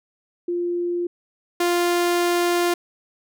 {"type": "tone pair in turn", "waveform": ["sine", "sawtooth"], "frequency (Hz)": [349.2, 349.2], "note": ["F4", "F4"], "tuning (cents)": [0, 0], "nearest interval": "unison", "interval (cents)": 0, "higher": "neither", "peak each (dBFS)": [-21, -14], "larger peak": "second", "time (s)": [[0.48, 1.07], [1.6, 2.74]], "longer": "second", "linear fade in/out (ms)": 5, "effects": []}